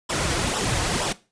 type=noise with flanger; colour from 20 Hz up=pink; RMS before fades=-24 dBFS; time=0.09-1.13 s; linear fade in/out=10 ms; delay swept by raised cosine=0.44 to 5.04 ms; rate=2.1 Hz; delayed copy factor=-0.7; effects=noise-tail reverb RT60 0.3 s tail -18 dB re dry + resampled to 22050 Hz